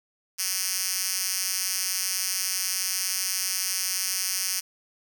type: tone with high-pass filter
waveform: 5% pulse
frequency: 187.8 Hz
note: F#3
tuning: 26 cents sharp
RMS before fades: -28 dBFS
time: 0.38-4.61 s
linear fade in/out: 20 ms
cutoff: 5500 Hz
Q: 0.95
effects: none